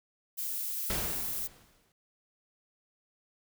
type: noise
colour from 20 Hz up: violet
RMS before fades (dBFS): -35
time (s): 0.37-1.48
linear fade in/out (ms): 20
type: noise with exponential decay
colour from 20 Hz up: pink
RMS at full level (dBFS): -32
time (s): 0.9-1.92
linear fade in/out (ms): 1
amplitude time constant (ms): 220
effects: none